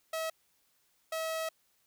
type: tone bursts at uneven times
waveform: sawtooth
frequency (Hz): 644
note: E5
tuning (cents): -41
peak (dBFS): -29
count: 2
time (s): 0.13-0.3 / 1.12-1.49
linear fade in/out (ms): 5
effects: white hiss -72 dBFS RMS until 1.86 s